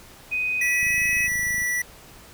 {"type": "tone with pitch glide", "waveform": "sine", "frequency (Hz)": [2500, 2542], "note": ["D#7", "D#7"], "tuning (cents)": [8, 36], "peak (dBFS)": -22, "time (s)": [0.31, 1.28], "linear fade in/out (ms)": 20, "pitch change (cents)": 28, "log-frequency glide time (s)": [0.56, 1]}
{"type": "tone", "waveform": "square", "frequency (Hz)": 1957, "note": "B6", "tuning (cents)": -16, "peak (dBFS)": -23, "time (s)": [0.61, 1.82], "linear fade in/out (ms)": 5}
{"type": "click train", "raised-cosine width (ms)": 5, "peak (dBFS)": -28, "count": 22, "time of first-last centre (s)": [0.83, 1.619], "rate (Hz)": 26.6}
{"effects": ["pink hiss -47 dBFS RMS until 2.33 s"]}